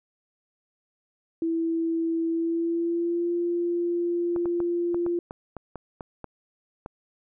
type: tone with pitch glide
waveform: sine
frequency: 329.6 to 345.8 Hz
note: E4 to F4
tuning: 0 to -17 cents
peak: -23 dBFS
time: 1.42-5.19 s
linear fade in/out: 2 ms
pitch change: +83 cents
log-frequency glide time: 2.28-3.32 s
type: clicks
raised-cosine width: 1 ms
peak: -22 dBFS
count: 11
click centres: 4.362 / 4.457 / 4.603 / 4.945 / 5.064 / 5.309 / 5.567 / 5.757 / 6.008 / 6.243 / 6.861 s
effects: none